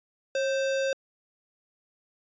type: tone with sample-and-hold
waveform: sine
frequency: 541 Hz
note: C#5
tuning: 42 cents flat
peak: -24 dBFS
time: 0.35-0.93 s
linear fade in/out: 2 ms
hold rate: 2100 Hz
effects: resampled to 16000 Hz